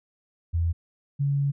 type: tone pair in turn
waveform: sine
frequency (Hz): 84 / 140.82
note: E2 / C#3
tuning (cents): +33 / +28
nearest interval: major sixth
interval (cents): 895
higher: second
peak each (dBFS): -21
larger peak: neither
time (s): 0.53-0.73 / 1.19-1.52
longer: second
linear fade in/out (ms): 20
effects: none